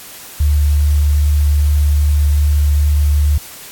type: tone with vibrato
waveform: sine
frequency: 73.42 Hz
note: D2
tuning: in tune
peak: -9 dBFS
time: 0.4-3.38 s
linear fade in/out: 5 ms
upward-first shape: triangle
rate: 2.5 Hz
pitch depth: 8 cents each way
effects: white hiss -34 dBFS RMS until 3.71 s + AAC 64 kbps